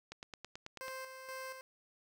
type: click train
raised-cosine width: 0.2 ms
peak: -28 dBFS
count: 8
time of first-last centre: 0.12-0.882 s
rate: 9.19 Hz
type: tone with tremolo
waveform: 15% pulse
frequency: 523.3 Hz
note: C5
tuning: in tune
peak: -36 dBFS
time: 0.81-1.61 s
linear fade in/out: 0 ms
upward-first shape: square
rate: 2.1 Hz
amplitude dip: 50%
effects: none